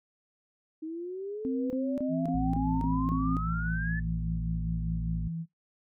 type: exponential sweep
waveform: sine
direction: up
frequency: 311.1 to 1760 Hz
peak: -34 dBFS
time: 0.82-4 s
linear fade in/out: 10 ms
type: tone bursts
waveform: sine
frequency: 261.6 Hz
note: C4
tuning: in tune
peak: -28 dBFS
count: 7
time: 1.45-3.368 s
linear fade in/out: 0 ms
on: 250 ms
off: 28 ms
type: tone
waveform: sine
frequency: 164.81 Hz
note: E3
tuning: in tune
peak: -32 dBFS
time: 2.08-5.46 s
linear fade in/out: 50 ms
type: harmonic tone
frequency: 56.6 Hz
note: A1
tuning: 50 cents sharp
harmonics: 1 / 2 / 3 / 4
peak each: -32 / -38 / -42 / -44 dBFS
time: 2.34-5.28 s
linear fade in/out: 5 ms
effects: noise-tail reverb RT60 0.2 s tail -22 dB re dry